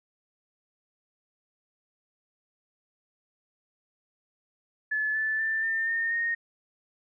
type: tone with pitch steps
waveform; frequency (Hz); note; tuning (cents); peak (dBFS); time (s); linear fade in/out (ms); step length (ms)
sine; 1725 / 1750.1 / 1775.5 / 1801.4 / 1827.6 / 1854.2; A6 / A6 / A6 / A6 / A#6 / A#6; -35 / -10 / +15 / +40 / -35 / -10; -25; 4.91-6.35; 10; 240
effects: none